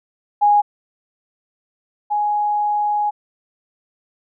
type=tone pair in turn; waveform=sine; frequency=826 / 833.2 Hz; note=G#5 / G#5; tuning=-10 / +5 cents; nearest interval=unison; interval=15 cents; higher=second; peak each=-10 / -16 dBFS; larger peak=first; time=0.41-0.62 / 2.1-3.11 s; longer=second; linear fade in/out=20 ms; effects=none